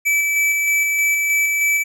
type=tone with tremolo; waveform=square; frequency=2307 Hz; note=D7; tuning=31 cents flat; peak=-15 dBFS; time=0.05-1.84 s; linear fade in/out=20 ms; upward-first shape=square; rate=3.2 Hz; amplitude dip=25%; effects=none